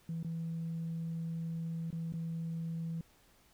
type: tone with dropouts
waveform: sine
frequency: 164.81 Hz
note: E3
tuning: in tune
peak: -34 dBFS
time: 0.09-3.01 s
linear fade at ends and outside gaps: 2 ms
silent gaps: 0.229-0.246 / 1.905-1.927 / 2.124-2.137 s
effects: tanh soft clip ceiling -32 dBFS + pink hiss -66 dBFS RMS until 3.53 s